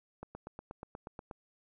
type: click train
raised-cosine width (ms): 1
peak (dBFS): -29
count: 10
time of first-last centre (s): 0.23-1.312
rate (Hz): 8.32
effects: none